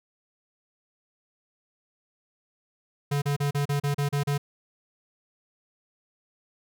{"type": "tone bursts", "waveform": "square", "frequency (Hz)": 143.1, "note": "D3", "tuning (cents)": -45, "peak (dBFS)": -24, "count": 9, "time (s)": [3.11, 4.38], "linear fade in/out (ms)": 10, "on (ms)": 110, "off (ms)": 35, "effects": []}